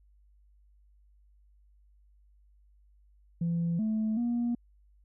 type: tone with pitch steps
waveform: sine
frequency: 169.1 / 218 / 238.3 Hz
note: E3 / A3 / A#3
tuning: +44 / -16 / +38 cents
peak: -25 dBFS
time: 3.41-4.55 s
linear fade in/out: 5 ms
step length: 380 ms
effects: tanh soft clip ceiling -24 dBFS + added 50 Hz sine -59 dBFS peak until 5.04 s